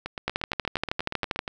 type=two click trains; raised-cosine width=0.3 ms; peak=-15 / -9 dBFS; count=13 / 15; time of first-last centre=0.06-1.478 / 0.28-1.391 s; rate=8.46 / 12.6 Hz; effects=none